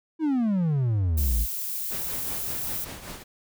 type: exponential sweep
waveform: triangle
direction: down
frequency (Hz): 329.6 to 49.25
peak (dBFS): -19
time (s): 0.19-1.47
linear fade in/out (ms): 50
type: noise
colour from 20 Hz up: violet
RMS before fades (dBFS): -31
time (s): 1.17-2.85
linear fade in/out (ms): 10
type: noise with tremolo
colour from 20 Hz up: pink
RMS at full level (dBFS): -37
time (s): 1.9-3.24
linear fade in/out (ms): 20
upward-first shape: triangle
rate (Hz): 5.2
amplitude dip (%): 60
effects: none